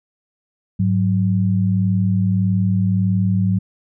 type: tone pair together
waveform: sine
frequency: 103.83 / 185.47 Hz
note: G#2 / F#3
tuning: 0 / +4 cents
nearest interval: minor seventh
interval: 1004 cents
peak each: -17 dBFS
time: 0.79-3.59 s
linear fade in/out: 10 ms
effects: none